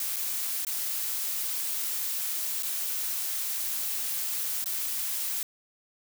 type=noise with dropouts; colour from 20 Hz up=blue; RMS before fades=-31 dBFS; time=0-5.43 s; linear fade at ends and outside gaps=2 ms; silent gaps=0.161-0.165 / 0.649-0.668 / 2.625-2.631 / 4.642-4.658 s; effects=none